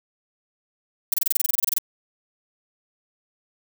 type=noise bursts; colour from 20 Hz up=violet; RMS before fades=-19 dBFS; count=15; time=1.12-1.784 s; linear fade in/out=5 ms; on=20 ms; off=26 ms; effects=none